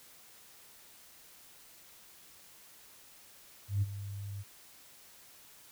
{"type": "tone with ADSR envelope", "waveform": "sine", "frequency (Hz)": 100.3, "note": "G2", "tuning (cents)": 40, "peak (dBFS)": -24, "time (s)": [3.68, 4.44], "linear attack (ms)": 140, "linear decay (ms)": 30, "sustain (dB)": -14, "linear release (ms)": 32, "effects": ["tanh soft clip ceiling -22 dBFS", "white hiss -57 dBFS RMS until 5.71 s"]}